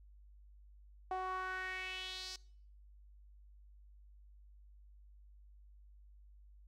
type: tone with band-pass filter sweep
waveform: sawtooth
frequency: 372.6 Hz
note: F#4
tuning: 12 cents sharp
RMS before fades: -42 dBFS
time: 1.11-2.36 s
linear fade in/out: 2 ms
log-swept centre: 800 to 5200 Hz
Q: 3.5
effects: noise-tail reverb RT60 0.6 s tail -23 dB re dry + added 50 Hz sine -57 dBFS peak until 6.67 s